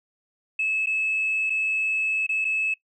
sine tone with dropouts, 2598 Hz, E7, 26 cents flat, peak -21 dBFS, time 0.59-2.74 s, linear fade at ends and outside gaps 5 ms, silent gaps 0.86-0.869 / 1.498-1.502 / 2.266-2.291 / 2.446-2.45 s, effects noise-tail reverb RT60 0.1 s tail -19 dB re dry + tanh soft clip ceiling -17 dBFS

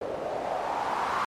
blue noise with low-pass filter sweep, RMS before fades -30 dBFS, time 0.01-1.25 s, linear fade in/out 5 ms, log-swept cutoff 520 to 1100 Hz, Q 3.6, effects MP3 64 kbps

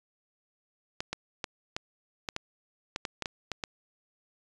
clicks, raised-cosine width 0.2 ms, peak -15 dBFS, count 12, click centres 1.005 / 1.13 / 1.442 / 1.765 / 2.288 / 2.364 / 2.961 / 3.052 / 3.223 / 3.258 / 3.517 / 3.638 s, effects resampled to 22050 Hz

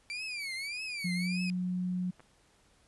30% pulse tone with vibrato, 2322 Hz, D7, 20 cents flat, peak -33 dBFS, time 0.1-1.5 s, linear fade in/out 0 ms, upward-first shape triangle, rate 1.7 Hz, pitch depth 210 cents each way
sine tone with pitch glide, 177.6 to 181.33 Hz, F3 to F#3, +29 to -35 cents, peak -30 dBFS, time 1.04-2.11 s, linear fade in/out 10 ms, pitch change +36 cents, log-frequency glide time 1.17-1.29 s
clicks, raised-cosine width 0.5 ms, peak -39 dBFS, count 2, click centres 2.196 / 2.204 s
effects pink hiss -66 dBFS RMS until 2.87 s + resampled to 24000 Hz

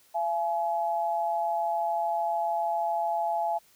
sine tone pair together, 680 / 847 Hz, F5 / G#5, -46 / +34 cents, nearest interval major third, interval 380 cents, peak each -28 dBFS, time 0.14-3.59 s, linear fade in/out 20 ms, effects white hiss -61 dBFS RMS until 3.75 s

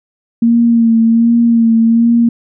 sine tone with vibrato, 230.6 Hz, A#3, 19 cents flat, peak -6 dBFS, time 0.42-2.29 s, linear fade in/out 5 ms, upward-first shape sine, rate 1.3 Hz, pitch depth 31 cents each way, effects none

